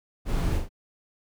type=noise with echo; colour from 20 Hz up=brown; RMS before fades=-26 dBFS; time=0.25-0.61 s; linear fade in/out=50 ms; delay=41 ms; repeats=2; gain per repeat=-5 dB; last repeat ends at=0.692 s; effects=none